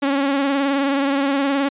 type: tone with vibrato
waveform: sawtooth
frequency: 277.3 Hz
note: C#4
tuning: 1 cent sharp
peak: -13 dBFS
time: 0.02-1.69 s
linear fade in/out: 10 ms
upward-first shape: triangle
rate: 19 Hz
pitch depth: 53 cents each way
effects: resampled to 8000 Hz